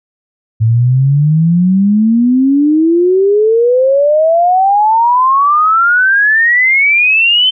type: exponential sweep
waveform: sine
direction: up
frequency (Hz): 109.2 to 3100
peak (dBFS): -6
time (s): 0.6-7.51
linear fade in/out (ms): 20
effects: none